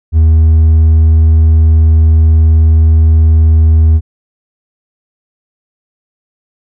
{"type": "tone with hard clipping", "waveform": "sine", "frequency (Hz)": 79.7, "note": "D#2", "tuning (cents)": 42, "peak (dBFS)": -4, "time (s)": [0.12, 4.01], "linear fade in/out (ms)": 50, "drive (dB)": 2, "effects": []}